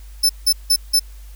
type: tone bursts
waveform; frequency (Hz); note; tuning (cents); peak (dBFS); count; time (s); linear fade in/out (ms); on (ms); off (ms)
sawtooth; 5274; E8; 0; -9; 4; 0.23-0.996; 10; 64; 170
effects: added 50 Hz sine -35 dBFS peak until 1.35 s + white hiss -51 dBFS RMS until 1.35 s